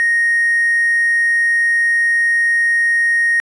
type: tone with hard clipping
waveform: triangle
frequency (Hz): 1864.7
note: A#6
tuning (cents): 0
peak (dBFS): -12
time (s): 0-3.4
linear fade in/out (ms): 0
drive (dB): 4
effects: resampled to 24000 Hz